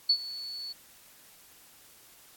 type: tone with ADSR envelope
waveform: sine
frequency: 4435 Hz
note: C#8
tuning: in tune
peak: -18 dBFS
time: 0.09-0.73 s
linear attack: 8 ms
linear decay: 70 ms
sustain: -18 dB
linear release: 13 ms
effects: white hiss -56 dBFS RMS until 2.36 s + AAC 64 kbps